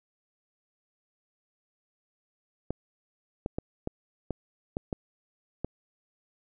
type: clicks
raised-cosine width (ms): 2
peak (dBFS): -17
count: 8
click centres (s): 2.706 / 3.461 / 3.585 / 3.874 / 4.307 / 4.769 / 4.928 / 5.646
effects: none